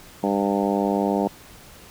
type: harmonic tone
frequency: 100 Hz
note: G2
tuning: 35 cents sharp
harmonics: 2 / 3 / 4 / 5 / 6 / 7 / 8 / 9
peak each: -24 / -26 / -27 / -28 / -29 / -29 / -30 / -31 dBFS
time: 0.23-1.28 s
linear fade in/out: 5 ms
effects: pink hiss -46 dBFS RMS until 1.9 s